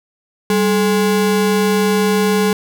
square ring-modulated tone, 311.1 Hz, D#4, in tune, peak -10 dBFS, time 0.5-2.53 s, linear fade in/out 2 ms, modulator 117 Hz, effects 8-bit

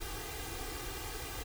pink noise with comb filter, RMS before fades -41 dBFS, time 0-1.44 s, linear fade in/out 20 ms, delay 2.5 ms, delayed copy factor +0.95, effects none

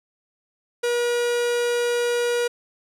45% pulse tone, 480 Hz, B4, 49 cents flat, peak -20 dBFS, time 0.83-2.48 s, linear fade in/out 10 ms, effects low-pass 11000 Hz 12 dB/octave + 10-bit

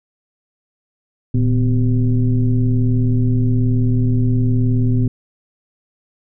sine tone with frequency modulation, 116.54 Hz, A#2, in tune, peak -12 dBFS, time 1.34-5.08 s, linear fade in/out 5 ms, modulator 136 Hz, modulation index 0.96, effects none

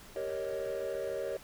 triangle chord, Eb dominant seventh, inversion first, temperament equal, 392 / 466.2 / 554.4 / 622.3 Hz, G4 / Bb4 / Db5 / Eb5, 0 / 0 / 0 / 0 cents, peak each -37 / -36 / -34 / -38 dBFS, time 0.16-1.37 s, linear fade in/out 2 ms, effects tanh soft clip ceiling -27 dBFS + pink hiss -53 dBFS RMS until 1.43 s

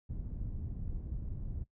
pink low-pass noise, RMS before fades -39 dBFS, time 0.09-1.64 s, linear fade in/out 10 ms, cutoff 140 Hz, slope 12 dB/octave, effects noise-tail reverb RT60 0.1 s tail -17 dB re dry

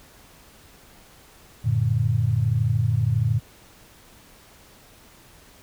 sine chord, Gb augmented, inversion none, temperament equal with one note detuned, 92.5 / 114.01 / 146.83 Hz, Gb2 / Bb2 / D3, 0 / -38 / 0 cents, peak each -26 / -20 / -26 dBFS, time 1.64-3.4 s, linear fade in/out 20 ms, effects pink hiss -51 dBFS RMS until 5.62 s

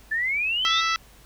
sine exponential sweep, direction up, 1732 to 3752 Hz, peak -22 dBFS, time 0.11-0.81 s, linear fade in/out 10 ms
harmonic tone, 660 Hz, E5, 2 cents sharp, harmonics 2 / 3 / 4 / 5 / 6 / 7 / 8 / 9, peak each -24 / -28 / -30 / -32 / -34 / -35 / -36 / -37 dBFS, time 0.65-0.96 s, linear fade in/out 0 ms
effects added 50 Hz sine -52 dBFS peak until 1.25 s + pink hiss -53 dBFS RMS until 1.25 s

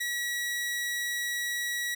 sawtooth tone, 1926 Hz, B6, 44 cents flat, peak -26 dBFS, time 0-1.95 s, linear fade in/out 10 ms, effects none

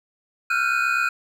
triangle tone cluster, 1366 / 1434 / 1558 / 2483 Hz, F6 / F6 / G6 / D#7, -39 / +45 / -11 / -4 cents, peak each -22 / -22 / -27 / -23 dBFS, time 0.5-1.09 s, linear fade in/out 5 ms, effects none

